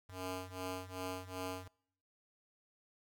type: ring-modulated tone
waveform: 10% pulse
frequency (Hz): 185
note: F#3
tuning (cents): 0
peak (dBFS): -30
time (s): 0.09-1.68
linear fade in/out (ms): 5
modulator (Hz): 91.2
effects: noise-tail reverb RT60 0.7 s tail -26 dB re dry